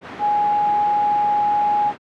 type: tone in noise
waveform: sine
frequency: 830.6 Hz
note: G#5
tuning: in tune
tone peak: -15 dBFS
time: 0.19-1.93 s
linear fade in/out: 50 ms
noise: pink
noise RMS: -30 dBFS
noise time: 0.01-1.98 s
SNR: +12 dB
effects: high-pass 200 Hz 12 dB/octave + low-pass 2000 Hz 12 dB/octave